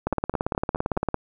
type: two click trains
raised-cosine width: 1 ms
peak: -16 / -9 dBFS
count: 5 / 20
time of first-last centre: 0.13-0.969 / 0.07-1.143 s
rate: 4.77 / 17.7 Hz
effects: none